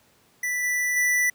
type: tone with level steps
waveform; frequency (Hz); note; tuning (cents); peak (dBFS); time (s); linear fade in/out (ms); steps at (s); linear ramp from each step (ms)
square; 1975.5; B6; 0; -25 / -23 / -20; 0.43-1.3; 5; 0.63 / 0.96; 10
effects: pink hiss -60 dBFS RMS until 1.34 s + high-pass 100 Hz 12 dB/octave